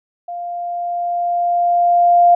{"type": "tone with level ramp", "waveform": "sine", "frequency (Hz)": 698.5, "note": "F5", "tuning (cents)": 0, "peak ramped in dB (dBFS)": [-24, -6], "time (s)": [0.28, 2.35], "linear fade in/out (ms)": 5, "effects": []}